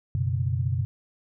sine chord, F# suspended fourth, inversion none, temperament just, 92.5 / 123.33 / 138.75 Hz, F#2 / B2 / C#3, 0 / -2 / +2 cents, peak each -27 / -26 / -30 dBFS, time 0.15-0.85 s, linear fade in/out 0 ms, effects none

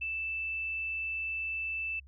sine tone, 2644 Hz, E7, 5 cents sharp, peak -32 dBFS, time 0.01-2 s, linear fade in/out 10 ms, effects added 68 Hz sine -51 dBFS peak until 2.07 s

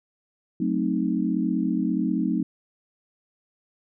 sine chord, F# diminished seventh, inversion none, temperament equal, 185 / 220 / 261.6 / 311.1 Hz, F#3 / A3 / C4 / Eb4, 0 / 0 / 0 / 0 cents, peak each -27 dBFS, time 0.6-2.43 s, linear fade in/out 5 ms, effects none

